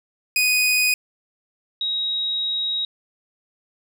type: tone pair in turn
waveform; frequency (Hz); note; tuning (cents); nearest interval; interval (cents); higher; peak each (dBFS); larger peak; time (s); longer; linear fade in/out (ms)
sawtooth / sine; 2489 / 3805; D#7 / A#7; 0 / +35; perfect fifth; 735; second; -13 / -21; first; 0.36-0.94 / 1.81-2.85; second; 2
effects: none